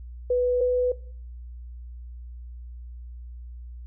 sine tone pair in turn, 494.9 / 497.7 Hz, B4 / B4, +4 / +13 cents, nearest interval unison, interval 9 cents, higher second, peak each -19 dBFS, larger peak neither, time 0.3-0.61 / 0.61-0.92 s, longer neither, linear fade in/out 5 ms, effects noise-tail reverb RT60 0.5 s tail -19 dB re dry + added 60 Hz sine -37 dBFS peak until 3.86 s

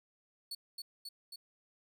40% pulse tone with echo, 4435 Hz, C#8, in tune, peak -38 dBFS, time 0.51-0.55 s, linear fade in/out 5 ms, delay 270 ms, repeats 3, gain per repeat -2 dB, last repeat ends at 1.36 s, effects none

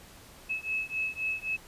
sine beating tone pair, 2587 / 2590.8 Hz, E7 / E7, -33 / -31 cents, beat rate 3.8 Hz, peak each -33 / -33 dBFS, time 0.49-1.57 s, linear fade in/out 20 ms, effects pink hiss -52 dBFS RMS until 1.67 s + resampled to 32000 Hz

